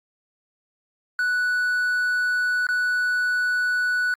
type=tone with dropouts; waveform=triangle; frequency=1480 Hz; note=F#6; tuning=in tune; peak=-18 dBFS; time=1.19-4.14 s; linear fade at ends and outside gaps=1 ms; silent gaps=2.668-2.688 s; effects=Opus 48 kbps

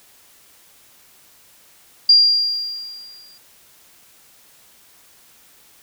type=tone with exponential decay; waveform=sine; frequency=4780 Hz; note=D8; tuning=30 cents sharp; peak=-6 dBFS; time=2.09-3.38 s; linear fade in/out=5 ms; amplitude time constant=280 ms; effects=white hiss -51 dBFS RMS until 5.82 s

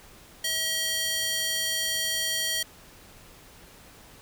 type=tone with high-pass filter; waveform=square; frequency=639 Hz; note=D#5; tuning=46 cents sharp; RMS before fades=-28 dBFS; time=0.44-2.63 s; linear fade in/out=5 ms; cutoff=2900 Hz; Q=1; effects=pink hiss -51 dBFS RMS until 4.21 s

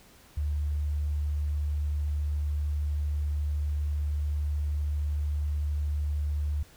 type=tone; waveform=sine; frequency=73.9 Hz; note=D2; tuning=11 cents sharp; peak=-26 dBFS; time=0.37-6.63 s; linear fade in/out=5 ms; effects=pink hiss -56 dBFS RMS until 6.76 s

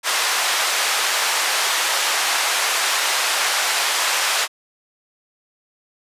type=band-pass noise; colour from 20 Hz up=pink; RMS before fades=-20 dBFS; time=0.03-4.48 s; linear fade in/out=50 ms; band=900 to 9500 Hz; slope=12 dB/octave; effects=high-pass 400 Hz 12 dB/octave + resampled to 32000 Hz

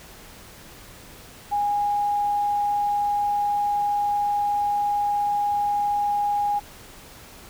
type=tone; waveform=sine; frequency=821 Hz; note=G#5; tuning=20 cents flat; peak=-20 dBFS; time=1.51-6.6 s; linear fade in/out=20 ms; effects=pink hiss -45 dBFS RMS until 7.49 s

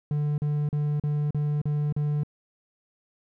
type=tone bursts; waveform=triangle; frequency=147.9 Hz; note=D3; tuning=13 cents sharp; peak=-21 dBFS; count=7; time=0.11-2.234 s; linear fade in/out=2 ms; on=270 ms; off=39 ms; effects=none

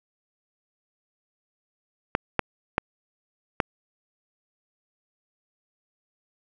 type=clicks; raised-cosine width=0.5 ms; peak=-5 dBFS; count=4; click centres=2.151 / 2.393 / 2.781 / 3.602 s; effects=none

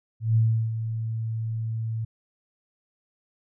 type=tone with ADSR envelope; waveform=sine; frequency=112.3 Hz; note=A2; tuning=36 cents sharp; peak=-16 dBFS; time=0.2-2.05 s; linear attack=160 ms; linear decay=350 ms; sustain=-10 dB; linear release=8 ms; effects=none

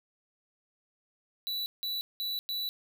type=tone bursts at uneven times; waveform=square; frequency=3951 Hz; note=B7; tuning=in tune; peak=-32 dBFS; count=4; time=1.47-1.66 / 1.83-2.01 / 2.2-2.39 / 2.49-2.69 s; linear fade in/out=0 ms; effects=none

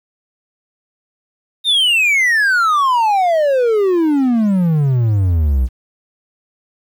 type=exponential sweep; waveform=triangle; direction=down; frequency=3729 to 59.5 Hz; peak=-9 dBFS; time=1.64-5.69 s; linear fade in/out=50 ms; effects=8-bit

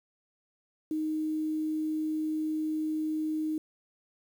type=tone with quantisation; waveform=sine; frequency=311.1 Hz; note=D#4; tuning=in tune; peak=-28 dBFS; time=0.91-3.58 s; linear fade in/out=2 ms; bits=9; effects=none

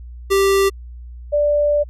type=tone pair in turn; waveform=square / sine; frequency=392 / 587.3 Hz; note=G4 / D5; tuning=0 / 0 cents; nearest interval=perfect fifth; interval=700 cents; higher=second; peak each=-13 dBFS; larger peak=neither; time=0.3-0.7 / 1.32-1.84 s; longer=second; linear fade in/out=20 ms; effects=added 60 Hz sine -32 dBFS peak until 1.89 s + resampled to 32000 Hz

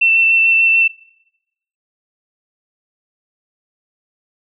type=tone with vibrato; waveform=sine; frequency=2683 Hz; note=E7; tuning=30 cents sharp; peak=-9 dBFS; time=0.01-0.88 s; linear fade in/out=10 ms; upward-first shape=sine; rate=6.8 Hz; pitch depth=12 cents each way; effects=noise-tail reverb RT60 0.9 s tail -25 dB re dry

